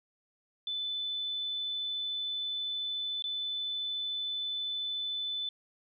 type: tone with dropouts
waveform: sine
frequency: 3507 Hz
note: A7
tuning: 6 cents flat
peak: -32 dBFS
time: 0.67-5.49 s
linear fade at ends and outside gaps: 2 ms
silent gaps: 3.223-3.24 s
effects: none